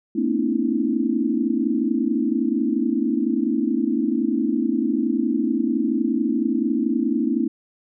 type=tone cluster; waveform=sine; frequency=223.3 / 243.1 / 267.5 / 297 / 328.7 Hz; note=A3 / B3 / C4 / D4 / E4; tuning=+26 / -27 / +38 / +20 / -5 cents; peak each=-25 dBFS; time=0.15-7.48 s; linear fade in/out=10 ms; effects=none